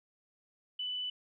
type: tone with frequency modulation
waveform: sine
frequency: 2989 Hz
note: F#7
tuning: 17 cents sharp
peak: -34 dBFS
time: 0.79-1.1 s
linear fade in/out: 5 ms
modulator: 21.1 Hz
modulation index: 0.48
effects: none